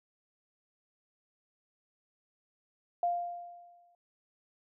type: tone with exponential decay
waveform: sine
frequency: 698.5 Hz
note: F5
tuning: in tune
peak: -25 dBFS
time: 3.03-3.95 s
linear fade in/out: 2 ms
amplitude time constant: 200 ms
effects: none